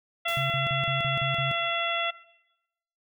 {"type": "harmonic tone", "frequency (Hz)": 678, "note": "E5", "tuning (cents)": 49, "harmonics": [1, 2, 3, 4, 5], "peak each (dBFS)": [-32, -32, -32, -32, -32], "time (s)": [0.25, 2.11], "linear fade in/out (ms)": 10}
{"type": "noise with exponential decay", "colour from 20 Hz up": "white", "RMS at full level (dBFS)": -39, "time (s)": [0.28, 0.7], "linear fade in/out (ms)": 2, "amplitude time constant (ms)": 91}
{"type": "tone bursts", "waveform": "sine", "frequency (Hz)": 136, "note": "C#3", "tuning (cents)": -33, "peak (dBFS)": -28, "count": 7, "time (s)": [0.37, 1.514], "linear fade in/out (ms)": 0, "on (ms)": 130, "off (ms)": 39}
{"effects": ["noise-tail reverb RT60 0.9 s tail -18 dB re dry"]}